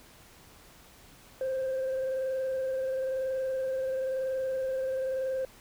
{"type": "tone with frequency modulation", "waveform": "sine", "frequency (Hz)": 525, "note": "C5", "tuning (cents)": 6, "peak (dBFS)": -26, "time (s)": [1.41, 5.45], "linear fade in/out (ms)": 2, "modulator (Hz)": 21, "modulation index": 0.32, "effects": ["tanh soft clip ceiling -27 dBFS", "pink hiss -55 dBFS RMS until 5.6 s"]}